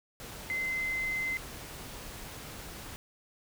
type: tone in noise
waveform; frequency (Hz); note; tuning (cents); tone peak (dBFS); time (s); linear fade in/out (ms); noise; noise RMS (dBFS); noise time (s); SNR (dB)
sine; 2063; C7; -25; -30; 0.5-1.37; 0; pink; -44; 0.2-2.96; +11
effects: none